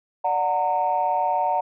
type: chord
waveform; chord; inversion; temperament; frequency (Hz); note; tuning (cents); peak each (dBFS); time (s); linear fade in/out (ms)
sine; D augmented; none; just; 587.3 / 734.2 / 917.7; D5 / F#5 / A#5; 0 / -14 / -27; -27 / -22 / -22; 0.24-1.61; 10
effects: tanh soft clip ceiling -12 dBFS